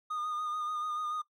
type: tone with vibrato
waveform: triangle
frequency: 1227 Hz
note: D#6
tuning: 25 cents flat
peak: -31 dBFS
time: 0.1-1.22 s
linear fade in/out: 10 ms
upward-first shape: sine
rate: 6.9 Hz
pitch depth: 28 cents each way
effects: noise-tail reverb RT60 0.1 s tail -17 dB re dry